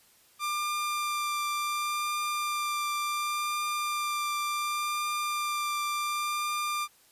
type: tone with vibrato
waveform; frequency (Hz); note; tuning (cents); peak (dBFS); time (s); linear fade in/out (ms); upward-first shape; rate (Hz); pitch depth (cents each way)
sawtooth; 1191; D6; +24; -25; 0.39-6.88; 50; triangle; 0.69; 12
effects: white hiss -61 dBFS RMS until 7.11 s + resampled to 32000 Hz

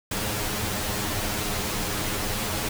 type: noise with comb filter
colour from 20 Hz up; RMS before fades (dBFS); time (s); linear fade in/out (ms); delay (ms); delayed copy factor
pink; -28; 0.11-2.69; 5; 9.6; +1
effects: none

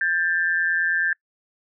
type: tone pair together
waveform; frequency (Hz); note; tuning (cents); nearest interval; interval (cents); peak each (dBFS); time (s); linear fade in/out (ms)
sine; 1590.7 / 1760; G6 / A6; +25 / 0; major second; 175; -22; 0.01-1.13; 2
effects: noise-tail reverb RT60 0.1 s tail -26 dB re dry

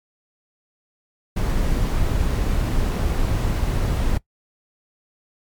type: noise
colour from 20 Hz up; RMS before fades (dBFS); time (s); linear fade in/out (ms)
brown; -20; 1.36-4.18; 10
effects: noise-tail reverb RT60 0.1 s tail -21 dB re dry + MP3 96 kbps

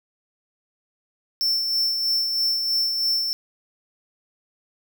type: tone with tremolo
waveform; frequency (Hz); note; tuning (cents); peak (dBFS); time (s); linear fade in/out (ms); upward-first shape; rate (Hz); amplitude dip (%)
square; 5380; E8; +34; -19; 1.41-3.33; 0; sine; 3.1; 40
effects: none

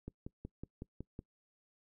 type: click train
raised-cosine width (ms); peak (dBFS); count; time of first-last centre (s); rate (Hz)
3; -30; 7; 0.08-1.191; 5.4
effects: noise-tail reverb RT60 0.1 s tail -23 dB re dry

